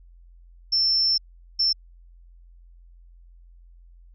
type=tone bursts at uneven times; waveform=sine; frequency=5360 Hz; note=E8; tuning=28 cents sharp; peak=-18 dBFS; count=2; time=0.72-1.18 / 1.59-1.73 s; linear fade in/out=10 ms; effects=added 43 Hz sine -47 dBFS peak until 4.14 s